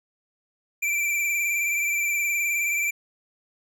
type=tone with vibrato; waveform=square; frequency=2349 Hz; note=D7; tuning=in tune; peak=-23 dBFS; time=0.82-2.91 s; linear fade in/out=10 ms; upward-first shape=triangle; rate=19 Hz; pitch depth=42 cents each way; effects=none